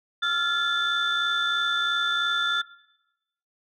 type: tone cluster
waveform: sine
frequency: 1329 / 1392 / 1722 / 3526 Hz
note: E6 / F6 / A6 / A7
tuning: +14 / -6 / -38 / +3 cents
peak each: -33 / -24 / -30 / -25 dBFS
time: 0.22-2.62 s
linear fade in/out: 10 ms
effects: noise-tail reverb RT60 0.9 s tail -19 dB re dry + tanh soft clip ceiling -16 dBFS